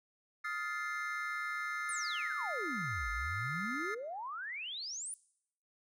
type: chord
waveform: triangle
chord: F dominant seventh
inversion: third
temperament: just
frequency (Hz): 1257.2 / 1396.9 / 1746.1 / 2095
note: Eb6 / F6 / A6 / C7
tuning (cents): +18 / 0 / -14 / +2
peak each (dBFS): -40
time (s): 0.44-3.95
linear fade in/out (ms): 10
type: exponential two-way sweep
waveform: sine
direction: down then up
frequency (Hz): 9956 to 50.4 to 9956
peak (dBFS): -39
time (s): 1.89-5.14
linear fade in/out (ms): 0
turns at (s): 3.1
effects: noise-tail reverb RT60 0.7 s tail -21 dB re dry